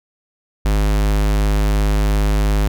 square tone, 51.4 Hz, G#1, 17 cents flat, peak -14 dBFS, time 0.65-2.68 s, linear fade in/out 5 ms, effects none

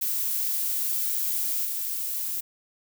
violet noise with level steps, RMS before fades -27 / -30 dBFS, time 0.01-2.41 s, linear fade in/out 10 ms, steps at 1.65 s, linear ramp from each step 2 ms, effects none

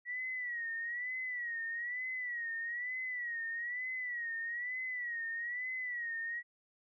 sine tone with vibrato, 1929 Hz, B6, 41 cents flat, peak -36 dBFS, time 0.05-6.43 s, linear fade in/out 50 ms, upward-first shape sine, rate 1.1 Hz, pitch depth 94 cents each way, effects none

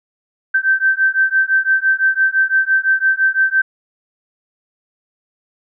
sine beating tone pair, 1551 / 1556.9 Hz, G6 / G6, -19 / -12 cents, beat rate 5.9 Hz, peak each -15 dBFS, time 0.54-3.62 s, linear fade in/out 10 ms, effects none

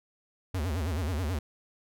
square tone with vibrato, 82.8 Hz, E2, 8 cents sharp, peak -29 dBFS, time 0.54-1.39 s, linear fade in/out 5 ms, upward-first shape sine, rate 9.3 Hz, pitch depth 250 cents each way, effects none

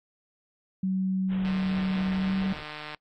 sine tone with pitch glide, 188.8 to 191.66 Hz, F#3 to G3, +35 to -39 cents, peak -24 dBFS, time 0.83-2.53 s, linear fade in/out 5 ms, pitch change +26 cents, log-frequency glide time 2.17-2.34 s
pink low-pass noise, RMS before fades -42 dBFS, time 1.28-2.65 s, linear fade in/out 50 ms, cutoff 3600 Hz, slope 96 dB/octave
click train, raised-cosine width 0.3 ms, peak -23 dBFS, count 227, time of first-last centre 1.45-2.947 s, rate 151 Hz
effects noise-tail reverb RT60 0.1 s tail -22 dB re dry + AAC 48 kbps

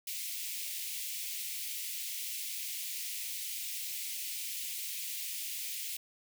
white high-pass noise, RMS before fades -39 dBFS, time 0.07-5.97 s, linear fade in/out 5 ms, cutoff 2100 Hz, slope 48 dB/octave, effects none

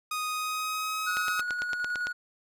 sawtooth tone with pitch glide, 1244.5 to 1272.1 Hz, D#6 to D#6, 0 to +38 cents, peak -26 dBFS, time 0.11-1.41 s, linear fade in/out 5 ms, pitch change +38 cents, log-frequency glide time 0.26-1.01 s
triangle tone with tremolo, 1455 Hz, F#6, 29 cents flat, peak -26 dBFS, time 1.06-2.13 s, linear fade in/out 20 ms, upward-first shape square, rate 9.5 Hz, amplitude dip 30%
click train, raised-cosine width 0.2 ms, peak -17 dBFS, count 9, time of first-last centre 1.17-2.07 s, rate 8.89 Hz
effects none

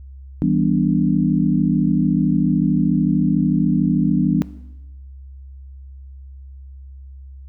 sine chord, E minor seventh, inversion none, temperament equal with one note detuned, 162.45 / 196 / 246.9 / 293.7 Hz, E3 / G3 / B3 / D4, -25 / 0 / 0 / 0 cents, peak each -20 dBFS, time 0.42-4.42 s, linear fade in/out 0 ms, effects noise-tail reverb RT60 1.0 s tail -18 dB re dry + added 67 Hz sine -35 dBFS peak until 7.48 s

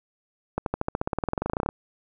accelerating click train, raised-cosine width 1 ms, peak -11 dBFS, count 23, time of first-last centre 0.58-1.689 s, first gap 82 ms, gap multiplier 0.95, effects none

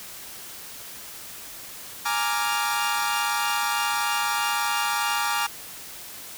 sawtooth chord, Bb dominant seventh, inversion third, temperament equal, 830.6 / 932.3 / 1174.7 / 1396.9 Hz, Ab5 / Bb5 / D6 / F6, 0 / 0 / 0 / 0 cents, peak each -25 dBFS, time 2.05-5.47 s, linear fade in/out 10 ms, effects white hiss -40 dBFS RMS until 6.37 s

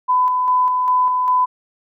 sine tone with tremolo, 1004 Hz, B5, 28 cents sharp, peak -12 dBFS, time 0.08-1.46 s, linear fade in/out 20 ms, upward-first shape square, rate 2.5 Hz, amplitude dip 30%, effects none

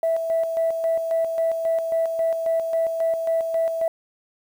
sine tone with tremolo, 657 Hz, E5, 6 cents flat, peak -17 dBFS, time 0.03-3.88 s, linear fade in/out 2 ms, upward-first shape square, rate 3.7 Hz, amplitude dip 50%, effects tanh soft clip ceiling -14 dBFS + 8-bit

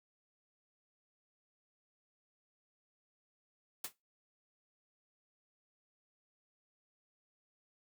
white noise with exponential decay, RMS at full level -34 dBFS, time 3.84-3.93 s, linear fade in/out 5 ms, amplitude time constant 18 ms, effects noise-tail reverb RT60 0.2 s tail -18 dB re dry + high-pass 100 Hz 12 dB/octave

